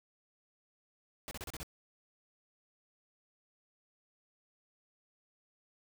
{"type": "noise bursts", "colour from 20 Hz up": "pink", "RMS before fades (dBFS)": -43, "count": 6, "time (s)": [1.28, 1.631], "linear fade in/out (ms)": 0, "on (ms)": 31, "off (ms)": 33, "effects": []}